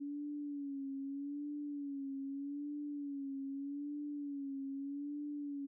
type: tone with vibrato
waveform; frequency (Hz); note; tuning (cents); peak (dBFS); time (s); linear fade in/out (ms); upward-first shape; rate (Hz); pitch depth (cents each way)
sine; 282.8; C#4; +35; -39; 0-5.67; 20; sine; 0.81; 63
effects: none

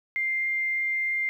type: tone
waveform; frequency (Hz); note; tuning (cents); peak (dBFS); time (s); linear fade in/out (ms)
sine; 2101; C7; +7; -24; 0.16-1.29; 0
effects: 10-bit

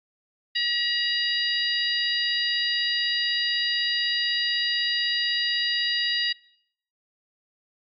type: harmonic tone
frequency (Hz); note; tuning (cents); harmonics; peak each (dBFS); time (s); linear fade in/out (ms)
956; A#5; +43; 2 / 3 / 4 / 5; -28 / -28 / -28 / -28; 0.55-6.33; 10
effects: noise-tail reverb RT60 0.7 s tail -23 dB re dry + AAC 64 kbps

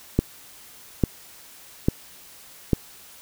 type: click train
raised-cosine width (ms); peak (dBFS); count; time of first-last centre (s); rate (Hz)
3; -4; 4; 0.19-2.732; 1.18
effects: white hiss -47 dBFS RMS until 3.21 s

